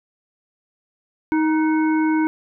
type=harmonic tone with a mistuned harmonic; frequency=313.9 Hz; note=D#4; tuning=15 cents sharp; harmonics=1 / 3 / 5 / 7; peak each=-16 / -26 / -30 / -33 dBFS; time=1.32-2.27 s; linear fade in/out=0 ms; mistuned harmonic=5; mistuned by=-69 cents; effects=none